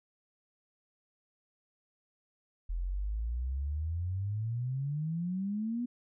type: exponential sweep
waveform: sine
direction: up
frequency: 41.2 to 247.3 Hz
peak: -31 dBFS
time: 2.69-5.86 s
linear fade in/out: 10 ms
effects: none